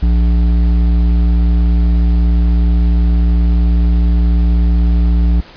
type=tone with hard clipping; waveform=triangle; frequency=58.27 Hz; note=A#1; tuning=in tune; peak=-10 dBFS; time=0.02-5.41 s; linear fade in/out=10 ms; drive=13 dB; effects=pink hiss -38 dBFS RMS until 5.56 s + resampled to 11025 Hz